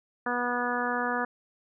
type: harmonic tone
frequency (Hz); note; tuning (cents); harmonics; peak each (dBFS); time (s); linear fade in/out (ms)
244.1; B3; -20; 1 / 2 / 3 / 4 / 5 / 6 / 7; -34 / -34 / -34 / -34 / -34 / -34 / -34; 0.26-1.25; 5
effects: none